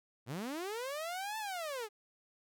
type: linear two-way sweep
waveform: sawtooth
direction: up then down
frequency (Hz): 103.83 to 889 to 402.3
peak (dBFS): -34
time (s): 0.26-1.89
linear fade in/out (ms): 50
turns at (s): 1.38
effects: none